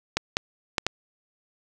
clicks, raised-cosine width 0.2 ms, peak -5 dBFS, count 4, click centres 0.17 / 0.369 / 0.782 / 0.866 s, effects none

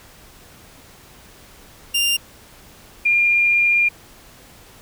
sawtooth / sine tone pair in turn, 2794 / 2405 Hz, F7 / D7, 0 / +41 cents, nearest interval minor third, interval 259 cents, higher first, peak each -13 dBFS, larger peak neither, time 1.94-2.17 / 3.05-3.89 s, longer second, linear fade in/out 10 ms, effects pink hiss -46 dBFS RMS until 4.81 s

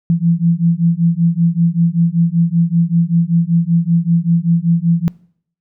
sine beating tone pair, 166.1 / 171.3 Hz, E3 / F3, +13 / -33 cents, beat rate 5.2 Hz, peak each -14 dBFS, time 0.1-5.08 s, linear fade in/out 0 ms, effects noise-tail reverb RT60 0.6 s tail -23 dB re dry

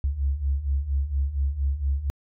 sine beating tone pair, 66.7 / 71 Hz, C2 / C#2, +34 / +42 cents, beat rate 4.3 Hz, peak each -27 / -23 dBFS, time 0.04-2.1 s, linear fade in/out 0 ms, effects tanh soft clip ceiling -15 dBFS

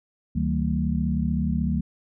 sine tone cluster, 73.5 / 158.6 / 191.7 / 228.1 Hz, D2 / D#3 / G3 / A#3, +2 / +33 / -38 / -37 cents, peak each -27 dBFS, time 0.35-1.81 s, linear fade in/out 10 ms, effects none

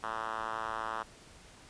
5% pulse tone with band-pass filter, 111.3 Hz, A2, 20 cents sharp, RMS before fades -37 dBFS, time 0.03-1.03 s, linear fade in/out 5 ms, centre 1200 Hz, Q 1.9, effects pink hiss -55 dBFS RMS until 1.69 s + resampled to 22050 Hz

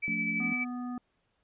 sine tone with tremolo, 2305 Hz, D7, 33 cents flat, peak -28 dBFS, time 0.02-0.65 s, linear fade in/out 20 ms, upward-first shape sine, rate 12 Hz, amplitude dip 35%
sine chord, D minor, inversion first, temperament equal with one note detuned, 174.61 / 220 / 287.8 Hz, F3 / A3 / D4, 0 / 0 / -35 cents, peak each -39 / -35 / -40 dBFS, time 0.08-0.53 s, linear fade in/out 0 ms
harmonic tone, 246.9 Hz, B3, in tune, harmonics 1 / 3 / 5 / 7, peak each -34 / -46 / -46 / -60 dBFS, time 0.4-0.98 s, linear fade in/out 2 ms
effects pink hiss -75 dBFS RMS until 1.43 s + resampled to 8000 Hz

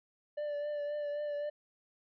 triangle tone with vibrato, 587.3 Hz, D5, in tune, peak -32 dBFS, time 0.37-1.5 s, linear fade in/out 10 ms, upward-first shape triangle, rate 3.8 Hz, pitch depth 28 cents each way, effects resampled to 11025 Hz

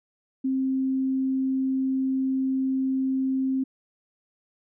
sine tone, 264.3 Hz, C4, 18 cents sharp, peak -22 dBFS, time 0.44-3.64 s, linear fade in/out 10 ms, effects none

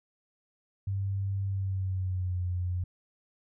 sine tone with pitch glide, 98 to 89.87 Hz, G2 to F#2, 0 to -50 cents, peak -28 dBFS, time 0.87-2.84 s, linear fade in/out 5 ms, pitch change -150 cents, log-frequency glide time 1.46-2.42 s, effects none

